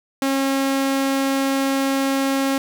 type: tone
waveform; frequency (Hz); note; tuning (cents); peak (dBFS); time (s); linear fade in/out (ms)
sawtooth; 271.5; C#4; -36; -14; 0.22-2.58; 2
effects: none

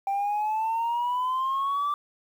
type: exponential sweep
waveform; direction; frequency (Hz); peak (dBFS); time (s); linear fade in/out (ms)
sine; up; 784 to 1174.7; -22; 0.07-1.94; 2
effects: tanh soft clip ceiling -22 dBFS + 9-bit

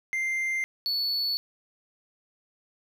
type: tone pair in turn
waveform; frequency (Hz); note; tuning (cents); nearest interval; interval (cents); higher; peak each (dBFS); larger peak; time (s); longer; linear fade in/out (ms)
triangle; 2093 / 4435; C7 / C#8; 0 / 0; octave + minor second; 1300; second; -24; neither; 0.13-0.64 / 0.86-1.37; neither; 0
effects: none

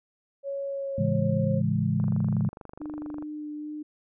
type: tone with pitch glide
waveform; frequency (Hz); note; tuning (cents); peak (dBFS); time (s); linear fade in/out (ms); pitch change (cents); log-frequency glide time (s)
sine; 555 to 535.2; C#5 to C5; +2 to +39; -29; 0.43-1.62; 50; -63; 0.66-1.46
type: chord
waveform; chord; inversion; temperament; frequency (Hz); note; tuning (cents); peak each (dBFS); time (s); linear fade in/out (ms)
sine; A major seventh; none; equal with one note detuned; 110 / 138.59 / 166.83 / 207.7; A2 / C#3 / E3 / G#3; 0 / 0 / +21 / 0; -28; 0.98-2.49; 5
type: click train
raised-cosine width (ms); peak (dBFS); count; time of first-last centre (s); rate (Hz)
1; -28; 31; 2-3.224; 24.5
type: tone with vibrato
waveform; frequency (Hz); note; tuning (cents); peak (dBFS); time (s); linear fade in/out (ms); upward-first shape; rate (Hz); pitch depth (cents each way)
sine; 300.4; D4; +39; -33; 2.8-3.83; 10; sine; 2.4; 10
effects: none

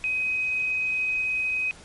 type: tone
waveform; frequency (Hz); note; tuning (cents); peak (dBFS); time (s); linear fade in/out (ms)
sine; 2521; D#7; +22; -23; 0.04-1.71; 0
effects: pink hiss -48 dBFS RMS until 1.84 s + MP3 48 kbps

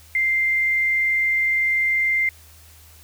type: tone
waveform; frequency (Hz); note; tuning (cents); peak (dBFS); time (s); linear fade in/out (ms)
sine; 2093; C7; 0; -17; 0.15-2.29; 2
effects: added 79 Hz sine -48 dBFS peak until 3.03 s + white hiss -50 dBFS RMS until 3.03 s

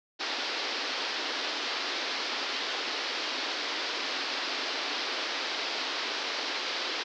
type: band-pass noise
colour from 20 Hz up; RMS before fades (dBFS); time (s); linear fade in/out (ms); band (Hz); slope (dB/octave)
white; -33; 0.19-7.04; 20; 260 to 5100; 48
effects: none

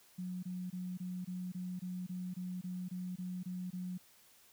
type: tone bursts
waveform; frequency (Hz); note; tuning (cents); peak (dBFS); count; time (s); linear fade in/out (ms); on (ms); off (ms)
sine; 181.7; F#3; -31; -38; 14; 0.18-3.979; 10; 250; 23
effects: white hiss -64 dBFS RMS until 4.52 s

